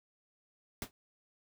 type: noise with exponential decay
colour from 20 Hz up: pink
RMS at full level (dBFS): -35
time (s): 0.82-0.91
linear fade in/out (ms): 1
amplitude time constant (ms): 19
effects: none